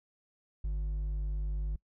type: tone with hard clipping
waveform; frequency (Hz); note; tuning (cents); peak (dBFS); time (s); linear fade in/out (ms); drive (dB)
sine; 50.6; G#1; -44; -32; 0.64-1.76; 5; 4
effects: noise-tail reverb RT60 0.1 s tail -24 dB re dry